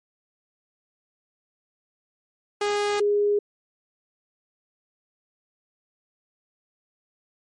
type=tone pair in turn; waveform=sawtooth / sine; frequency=411.6 / 411.6 Hz; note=G#4 / G#4; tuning=-16 / -16 cents; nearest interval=unison; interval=0 cents; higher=neither; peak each=-18 dBFS; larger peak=neither; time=2.61-3 / 3-3.39 s; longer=neither; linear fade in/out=5 ms; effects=low-pass 7000 Hz 12 dB/octave + MP3 48 kbps